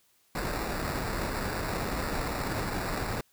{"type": "noise with sample-and-hold", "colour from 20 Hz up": "pink", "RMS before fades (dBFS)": -32, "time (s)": [0.35, 3.21], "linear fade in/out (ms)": 2, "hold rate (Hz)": 3150, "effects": ["white hiss -67 dBFS RMS until 3.32 s"]}